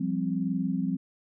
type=chord; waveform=sine; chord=F suspended second; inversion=none; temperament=equal; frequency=174.61 / 196 / 261.6 Hz; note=F3 / G3 / C4; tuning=0 / 0 / 0 cents; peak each=-30 dBFS; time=0-0.97 s; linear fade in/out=10 ms; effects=none